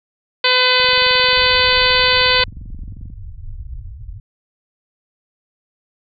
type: harmonic tone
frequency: 505 Hz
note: B4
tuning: 39 cents sharp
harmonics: 1 / 2 / 3 / 4 / 5 / 6 / 7 / 8 / 9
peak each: -20 / -20 / -20 / -20 / -20 / -20 / -20 / -20 / -20 dBFS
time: 0.44-2.44 s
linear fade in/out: 5 ms
type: click train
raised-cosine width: 5 ms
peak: -24 dBFS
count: 53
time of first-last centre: 0.8-3.101 s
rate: 22.6 Hz
type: low-pass noise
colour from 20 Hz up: pink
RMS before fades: -31 dBFS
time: 1.36-4.2 s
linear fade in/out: 5 ms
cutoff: 110 Hz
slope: 48 dB/octave
effects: none